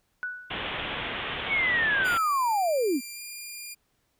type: tone with exponential decay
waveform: sine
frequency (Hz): 1480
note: F#6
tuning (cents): 0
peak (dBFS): -27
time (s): 0.23-0.74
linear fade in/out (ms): 0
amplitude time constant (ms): 110
type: low-pass noise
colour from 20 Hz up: white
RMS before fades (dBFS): -33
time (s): 0.5-2.18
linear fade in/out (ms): 10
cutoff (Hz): 3500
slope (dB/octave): 96
type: linear sweep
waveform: sine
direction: down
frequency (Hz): 2271 to 227.2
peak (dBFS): -22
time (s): 1.48-3.01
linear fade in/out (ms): 50
type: tone with pitch glide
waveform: 10% pulse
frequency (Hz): 2380 to 2406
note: D7 to D7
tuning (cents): +22 to +41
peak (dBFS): -29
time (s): 2.04-3.75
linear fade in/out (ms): 20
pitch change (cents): +19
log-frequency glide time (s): 3.13-3.19
effects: pink hiss -72 dBFS RMS until 4.19 s